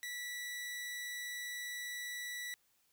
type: tone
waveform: sawtooth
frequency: 1955 Hz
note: B6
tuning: 18 cents flat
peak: -37 dBFS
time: 0.03-2.54 s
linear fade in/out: 0 ms
effects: white hiss -74 dBFS RMS until 2.92 s